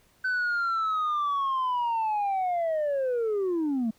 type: linear sweep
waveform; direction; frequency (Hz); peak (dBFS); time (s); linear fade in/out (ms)
sine; down; 1525 to 213.6; -22; 0.24-3.91; 10
effects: tanh soft clip ceiling -23 dBFS + pink hiss -63 dBFS RMS until 3.98 s